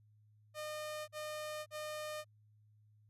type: tone bursts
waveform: sawtooth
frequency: 609 Hz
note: D#5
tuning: 37 cents flat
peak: -37 dBFS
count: 3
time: 0.54-2.246 s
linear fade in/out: 50 ms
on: 540 ms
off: 43 ms
effects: added 106 Hz sine -64 dBFS peak until 3.09 s + resampled to 32000 Hz